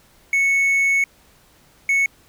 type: tone bursts at uneven times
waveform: triangle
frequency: 2209 Hz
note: C#7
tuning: 7 cents flat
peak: -13 dBFS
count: 2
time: 0.33-1.04 / 1.89-2.06 s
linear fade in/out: 2 ms
effects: pink hiss -54 dBFS RMS until 2.28 s